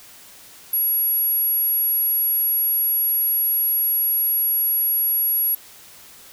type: tone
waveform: sine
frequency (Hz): 11370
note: F9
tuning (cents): +30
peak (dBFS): -17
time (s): 0.73-5.55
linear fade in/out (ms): 5
effects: white hiss -45 dBFS RMS until 6.32 s

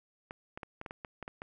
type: clicks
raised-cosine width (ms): 0.5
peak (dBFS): -26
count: 10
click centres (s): 0.309 / 0.575 / 0.632 / 0.814 / 0.862 / 0.909 / 1.048 / 1.227 / 1.279 / 1.419
effects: none

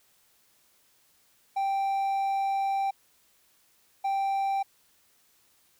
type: tone bursts at uneven times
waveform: triangle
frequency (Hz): 784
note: G5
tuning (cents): 0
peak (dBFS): -23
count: 2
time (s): 1.56-2.91 / 4.04-4.63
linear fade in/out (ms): 10
effects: white hiss -65 dBFS RMS until 5.79 s

